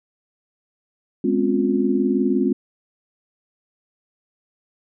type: tone cluster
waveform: sine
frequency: 207.4 / 253.5 / 273 / 355.8 Hz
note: G#3 / B3 / C#4 / F4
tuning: -2 / +45 / -26 / +32 cents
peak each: -22 dBFS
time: 1.24-2.53 s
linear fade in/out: 5 ms
effects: none